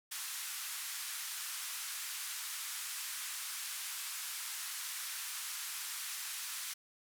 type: band-pass noise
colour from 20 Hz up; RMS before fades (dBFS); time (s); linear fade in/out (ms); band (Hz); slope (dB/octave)
white; -42; 0.11-6.74; 10; 1100 to 13000; 24
effects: none